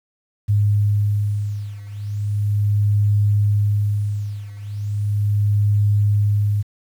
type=beating tone pair; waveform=sine; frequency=103.1 / 103.47 Hz; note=G#2 / G#2; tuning=-12 / -6 cents; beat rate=0.37 Hz; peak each=-18 / -20 dBFS; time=0.48-6.63 s; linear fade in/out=20 ms; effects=8-bit